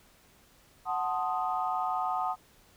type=chord; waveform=sine; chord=F# diminished seventh; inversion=none; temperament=equal; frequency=740 / 880 / 1046.5 / 1244.5 Hz; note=F#5 / A5 / C6 / Eb6; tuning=0 / 0 / 0 / 0 cents; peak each=-31 / -34 / -37 / -33 dBFS; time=0.85-2.36 s; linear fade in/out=50 ms; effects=tanh soft clip ceiling -17 dBFS + pink hiss -61 dBFS RMS until 2.76 s